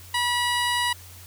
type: tone with low-pass filter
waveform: 15% pulse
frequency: 970 Hz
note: B5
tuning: 31 cents flat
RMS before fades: -24 dBFS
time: 0.14-0.93 s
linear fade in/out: 5 ms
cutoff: 11000 Hz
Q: 0.85
effects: added 89 Hz sine -45 dBFS peak until 1.26 s + white hiss -47 dBFS RMS until 1.26 s

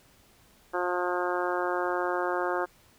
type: harmonic tone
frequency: 178.5 Hz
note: F3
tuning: 38 cents sharp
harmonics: 2 / 3 / 4 / 5 / 6 / 7 / 8 / 9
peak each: -31 / -33 / -34 / -35 / -36 / -36 / -37 / -38 dBFS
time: 0.73-2.66 s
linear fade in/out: 20 ms
effects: pink hiss -60 dBFS RMS until 2.98 s

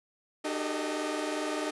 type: tone cluster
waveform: sawtooth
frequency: 302.2 / 381.1 / 403.7 / 443.4 / 625 Hz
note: D4 / G4 / G#4 / A4 / D#5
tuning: +50 / -49 / -49 / +13 / +8 cents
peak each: -30 / -35 / -37 / -36 / -33 dBFS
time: 0.44-1.71 s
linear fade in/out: 10 ms
effects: resampled to 24000 Hz

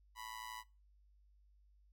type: tone with amplitude modulation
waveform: sawtooth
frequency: 987.8 Hz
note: B5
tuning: in tune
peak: -39 dBFS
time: 0.15-0.64 s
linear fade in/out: 50 ms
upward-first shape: sine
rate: 112 Hz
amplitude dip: 80%
effects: noise-tail reverb RT60 0.3 s tail -21 dB re dry + added 50 Hz sine -65 dBFS peak until 1.92 s

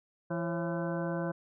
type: harmonic tone with a mistuned harmonic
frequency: 168.7 Hz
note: E3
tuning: 40 cents sharp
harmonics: 1 / 2 / 3 / 4 / 5 / 6 / 7 / 8 / 9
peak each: -34 / -37 / -37 / -41 / -48 / -44 / -52 / -50 / -44 dBFS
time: 0.3-1.32 s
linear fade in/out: 10 ms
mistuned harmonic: 3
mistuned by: +110 cents
effects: none

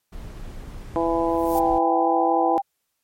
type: noise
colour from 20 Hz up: brown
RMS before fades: -36 dBFS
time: 0.12-1.79 s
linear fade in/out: 10 ms
type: harmonic tone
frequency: 166.6 Hz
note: E3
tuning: 19 cents sharp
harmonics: 2 / 3 / 4 / 5 / 6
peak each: -23 / -25 / -26 / -27 / -28 dBFS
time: 0.96-2.58 s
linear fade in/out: 0 ms
type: noise with exponential growth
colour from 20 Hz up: violet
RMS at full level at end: -30 dBFS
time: 1.18-1.59 s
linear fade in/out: 1 ms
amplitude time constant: 87 ms
type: tone with vibrato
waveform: sine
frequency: 784 Hz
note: G5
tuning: in tune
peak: -20 dBFS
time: 1.54-2.62 s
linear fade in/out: 20 ms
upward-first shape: triangle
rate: 4.1 Hz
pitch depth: 28 cents each way
effects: white hiss -75 dBFS RMS until 3.03 s + MP3 64 kbps

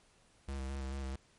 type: tone with vibrato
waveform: square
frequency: 67.4 Hz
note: C#2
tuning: 48 cents flat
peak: -38 dBFS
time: 0.48-1.16 s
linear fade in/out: 5 ms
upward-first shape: square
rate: 4.6 Hz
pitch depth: 27 cents each way
effects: pink hiss -67 dBFS RMS until 1.38 s + MP3 48 kbps

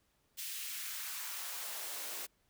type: noise with high-pass filter sweep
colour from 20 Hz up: white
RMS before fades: -42 dBFS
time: 0.37-2.27 s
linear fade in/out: 20 ms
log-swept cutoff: 2800 to 340 Hz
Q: 1.1
effects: pink hiss -75 dBFS RMS until 2.49 s

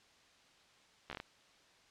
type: slowing click train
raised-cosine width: 0.3 ms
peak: -26 dBFS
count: 6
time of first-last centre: 1.1-1.201 s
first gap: 13 ms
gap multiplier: 1.22
effects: white hiss -65 dBFS RMS until 1.9 s + low-pass 5000 Hz 12 dB/octave

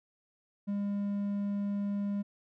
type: tone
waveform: triangle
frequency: 202.1 Hz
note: G#3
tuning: 47 cents flat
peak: -28 dBFS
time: 0.67-2.23 s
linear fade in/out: 20 ms
effects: none

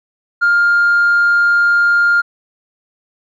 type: tone with tanh clipping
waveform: triangle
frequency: 1405 Hz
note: F6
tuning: 10 cents sharp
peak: -9 dBFS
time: 0.41-2.22 s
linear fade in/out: 20 ms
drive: 5 dB
effects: none

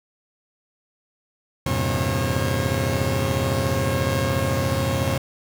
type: tone cluster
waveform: sawtooth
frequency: 84.4 / 101.4 / 121.3 / 135.3 / 541 Hz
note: E2 / G#2 / B2 / C#3 / C#5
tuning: +41 / -41 / -31 / -42 / -42 cents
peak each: -23 dBFS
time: 1.66-5.18 s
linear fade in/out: 5 ms
effects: none

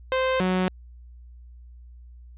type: tone pair in turn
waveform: sawtooth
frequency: 520 / 184.54 Hz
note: C5 / F#3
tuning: -11 / -4 cents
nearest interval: octave + tritone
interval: 1793 cents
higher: first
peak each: -17 dBFS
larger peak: neither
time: 0.12-0.4 / 0.4-0.68 s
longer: neither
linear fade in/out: 0 ms
effects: added 60 Hz sine -43 dBFS peak until 2.37 s + resampled to 8000 Hz

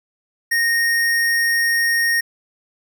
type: tone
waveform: square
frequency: 1856 Hz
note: A#6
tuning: 8 cents flat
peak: -16 dBFS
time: 0.51-2.21 s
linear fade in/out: 10 ms
effects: none

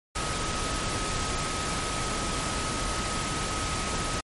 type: tone in noise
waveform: sine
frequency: 1269 Hz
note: D#6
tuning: 34 cents sharp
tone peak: -35 dBFS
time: 0.15-4.21 s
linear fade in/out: 10 ms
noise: pink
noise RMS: -30 dBFS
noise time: 0.15-4.21 s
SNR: -8 dB
effects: MP3 48 kbps

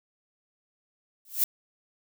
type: noise with exponential growth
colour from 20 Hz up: violet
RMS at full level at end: -19 dBFS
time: 1.25-1.44 s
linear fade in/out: 2 ms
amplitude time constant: 40 ms
effects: none

